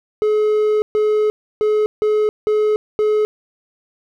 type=tone bursts at uneven times; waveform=triangle; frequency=425.9 Hz; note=G#4; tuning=44 cents sharp; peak=-11 dBFS; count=6; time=0.22-0.82 / 0.95-1.3 / 1.61-1.86 / 2.02-2.29 / 2.47-2.76 / 2.99-3.25 s; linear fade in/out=0 ms; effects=none